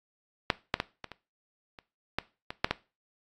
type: clicks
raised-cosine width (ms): 0.3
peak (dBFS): -6 / -8 / -11 / -21 / -25 / -29 / -11 / -19 / -6 / -9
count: 10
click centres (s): 0.502 / 0.741 / 0.801 / 1.043 / 1.117 / 1.788 / 2.186 / 2.505 / 2.645 / 2.71
effects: noise-tail reverb RT60 0.3 s tail -19 dB re dry + AAC 48 kbps